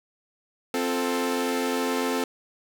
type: chord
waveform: sawtooth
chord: F major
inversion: second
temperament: equal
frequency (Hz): 261.6 / 349.2 / 440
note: C4 / F4 / A4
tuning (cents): 0 / 0 / 0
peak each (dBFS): -23 / -29 / -24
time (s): 0.74-2.24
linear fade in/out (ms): 2
effects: none